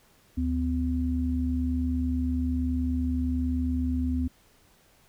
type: tone pair together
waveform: sine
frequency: 74.86 / 253.7 Hz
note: D2 / B3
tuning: +34 / +47 cents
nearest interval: octave + major sixth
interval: 2113 cents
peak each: -27 dBFS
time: 0.37-4.28 s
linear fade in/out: 10 ms
effects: pink hiss -61 dBFS RMS until 5.08 s